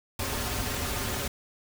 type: noise with comb filter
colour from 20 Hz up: pink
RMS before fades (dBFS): -31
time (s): 0.19-1.28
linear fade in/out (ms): 5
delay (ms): 6.1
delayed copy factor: -0.6
effects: none